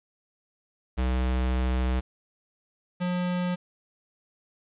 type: tone pair in turn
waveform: square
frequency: 63.3 / 179.04 Hz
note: B1 / F3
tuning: +43 / +43 cents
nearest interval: octave + tritone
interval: 1800 cents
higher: second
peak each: -24 / -26 dBFS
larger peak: first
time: 0.97-2.01 / 3-3.56 s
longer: first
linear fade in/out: 20 ms
effects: resampled to 8000 Hz + 9-bit